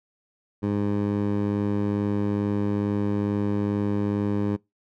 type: tone with band-pass filter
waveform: 15% pulse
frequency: 102.3 Hz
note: G#2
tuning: 26 cents flat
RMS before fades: -25 dBFS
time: 0.62-4.57 s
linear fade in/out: 20 ms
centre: 240 Hz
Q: 0.58
effects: noise-tail reverb RT60 0.2 s tail -24 dB re dry